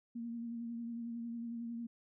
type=tone with vibrato; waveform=sine; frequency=233.5 Hz; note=A#3; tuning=3 cents sharp; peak=-39 dBFS; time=0.15-1.87 s; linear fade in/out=10 ms; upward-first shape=triangle; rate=11 Hz; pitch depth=33 cents each way; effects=none